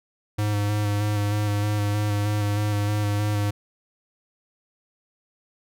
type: tone with vibrato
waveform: square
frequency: 103.83 Hz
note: G#2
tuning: in tune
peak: -22 dBFS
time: 0.38-3.51 s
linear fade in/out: 10 ms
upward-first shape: square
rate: 3.2 Hz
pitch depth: 18 cents each way
effects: none